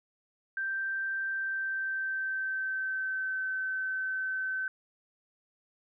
sine tone with pitch glide, 1568 to 1532.2 Hz, G6 to G6, 0 to -40 cents, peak -30 dBFS, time 0.57-4.68 s, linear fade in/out 2 ms, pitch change -40 cents, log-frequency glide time 1.3-3.45 s, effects none

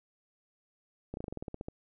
slowing click train, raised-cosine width 2 ms, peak -25 dBFS, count 12, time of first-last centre 1.14-1.684 s, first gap 31 ms, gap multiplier 1.09, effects none

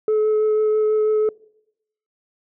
sine tone with vibrato, 430 Hz, A4, 40 cents flat, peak -13 dBFS, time 0.08-1.29 s, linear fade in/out 2 ms, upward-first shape triangle, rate 6.1 Hz, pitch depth 12 cents each way, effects noise-tail reverb RT60 0.8 s tail -24 dB re dry + tanh soft clip ceiling -14 dBFS

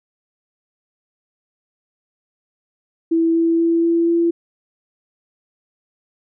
sine tone with pitch steps, 329.6 / 331.7 / 333.8 / 335.9 / 338.1 Hz, E4 / E4 / E4 / E4 / E4, 0 / +11 / +22 / +33 / +44 cents, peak -13 dBFS, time 3.11-4.31 s, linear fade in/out 10 ms, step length 240 ms, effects none

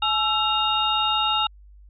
sine tone cluster, 853 / 1334 / 2809 / 3713 Hz, G#5 / E6 / F7 / A#7, +46 / +20 / +9 / -8 cents, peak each -25 dBFS, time 0.02-1.47 s, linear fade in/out 5 ms, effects added 50 Hz sine -45 dBFS peak until 1.89 s

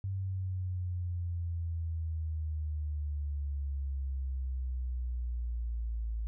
sine exponential sweep, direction down, 97 to 55 Hz, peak -32 dBFS, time 0.04-6.27 s, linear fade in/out 0 ms, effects none

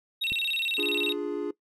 triangle tone with vibrato, 3189 Hz, G7, 29 cents sharp, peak -25 dBFS, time 0.21-1.13 s, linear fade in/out 10 ms, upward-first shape square, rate 17 Hz, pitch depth 290 cents each way
click, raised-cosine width 3 ms, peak -27 dBFS, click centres 0.32 s
triangle chord, D diminished, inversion none, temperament equal, 293.7 / 349.2 / 415.3 Hz, D4 / F4 / Ab4, 0 / 0 / 0 cents, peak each -31 / -32 / -30 dBFS, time 0.78-1.51 s, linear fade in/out 5 ms
effects noise-tail reverb RT60 0.1 s tail -19 dB re dry

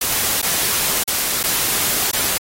white noise with dropouts, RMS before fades -19 dBFS, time 0.01-2.38 s, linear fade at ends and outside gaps 5 ms, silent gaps 0.417-0.426 / 1.037-1.076 / 1.431-1.437 / 2.114-2.13 s, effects AAC 48 kbps

